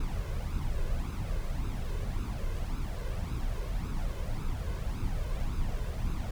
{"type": "noise with flanger", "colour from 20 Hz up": "brown", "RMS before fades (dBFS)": -32, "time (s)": [0, 6.31], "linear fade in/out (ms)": 5, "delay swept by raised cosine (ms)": [0.78, 1.98], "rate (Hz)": 1.8, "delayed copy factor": 0.6, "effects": []}